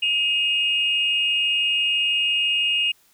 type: tone pair together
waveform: sine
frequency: 2530 / 2844 Hz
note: D#7 / F7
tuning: +28 / +31 cents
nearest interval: major second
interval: 203 cents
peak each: -23 / -19 dBFS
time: 0.02-2.92 s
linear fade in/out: 10 ms
effects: tanh soft clip ceiling -11 dBFS + white hiss -59 dBFS RMS until 3.13 s